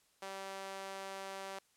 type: tone with high-pass filter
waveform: sawtooth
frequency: 193.8 Hz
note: G3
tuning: 20 cents flat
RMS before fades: -45 dBFS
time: 0.22-1.59 s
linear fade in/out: 5 ms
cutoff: 610 Hz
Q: 1.2
effects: white hiss -72 dBFS RMS until 1.76 s + low-pass 11000 Hz 12 dB/octave